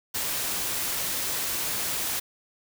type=noise; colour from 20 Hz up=white; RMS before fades=-29 dBFS; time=0.14-2.2 s; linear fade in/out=10 ms; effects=none